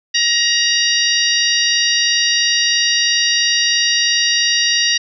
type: harmonic tone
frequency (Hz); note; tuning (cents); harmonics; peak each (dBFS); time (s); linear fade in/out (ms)
943; A#5; +20; 2 / 3 / 4 / 5 / 6; -19 / -19 / -19 / -19 / -19; 0.14-4.98; 10
effects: none